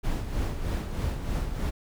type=noise with tremolo; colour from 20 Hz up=brown; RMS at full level=-27 dBFS; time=0.03-1.71 s; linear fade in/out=20 ms; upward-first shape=sine; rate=3.2 Hz; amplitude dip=55%; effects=none